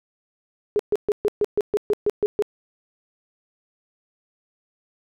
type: tone bursts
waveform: sine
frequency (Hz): 415.9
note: G#4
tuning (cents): +2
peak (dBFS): -16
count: 11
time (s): 0.76-2.423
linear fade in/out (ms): 0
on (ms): 33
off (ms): 130
effects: none